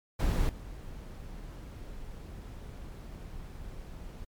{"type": "noise with level steps", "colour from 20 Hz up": "brown", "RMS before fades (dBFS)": [-27, -43], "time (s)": [0.19, 4.25], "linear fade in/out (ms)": 10, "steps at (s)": 0.49, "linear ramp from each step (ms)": 2, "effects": ["MP3 96 kbps"]}